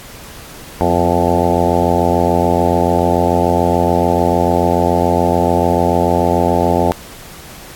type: harmonic tone with a mistuned harmonic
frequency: 86.9 Hz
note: F2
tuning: 8 cents flat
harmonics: 1 / 2 / 3 / 4 / 5 / 6 / 7 / 8 / 9 / 10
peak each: -20 / -20 / -20 / -20 / -20 / -20 / -20 / -20 / -20 / -20 dBFS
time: 0.81-6.92 s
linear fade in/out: 0 ms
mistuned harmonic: 3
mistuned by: -43 cents
effects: pink hiss -35 dBFS RMS until 7.75 s + AAC 64 kbps